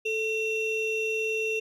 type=ring-modulated tone; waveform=triangle; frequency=1579 Hz; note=G6; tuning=12 cents sharp; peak=-21 dBFS; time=0.05-1.6 s; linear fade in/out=10 ms; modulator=1140 Hz; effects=none